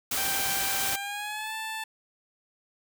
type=noise; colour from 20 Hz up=white; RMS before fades=-29 dBFS; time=0.11-0.96 s; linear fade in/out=5 ms
type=tone with pitch glide; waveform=15% pulse; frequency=784 to 880 Hz; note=G5 to A5; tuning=0 to 0 cents; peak=-26 dBFS; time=0.17-1.84 s; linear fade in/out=5 ms; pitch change=+200 cents; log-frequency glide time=0.9-1.54 s
effects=none